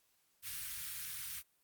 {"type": "band-stop noise", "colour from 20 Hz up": "white", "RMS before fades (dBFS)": -43, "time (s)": [0.42, 1.43], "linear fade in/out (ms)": 50, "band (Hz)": [140, 1400], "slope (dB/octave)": 24, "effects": ["white hiss -75 dBFS RMS until 1.63 s", "Opus 48 kbps"]}